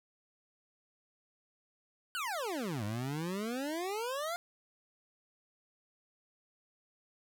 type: exponential two-way sweep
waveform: 25% pulse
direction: down then up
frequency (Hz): 1544 to 100.4 to 713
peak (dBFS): -31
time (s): 2.15-4.36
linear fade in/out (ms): 0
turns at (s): 2.84
effects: none